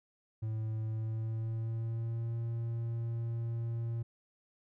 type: tone with pitch glide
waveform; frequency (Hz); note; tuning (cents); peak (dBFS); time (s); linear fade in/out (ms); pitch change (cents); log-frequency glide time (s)
triangle; 110 to 115.87; A2 to A#2; 0 to -10; -31; 0.42-4.03; 10; +90; 0.85-2.36
effects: none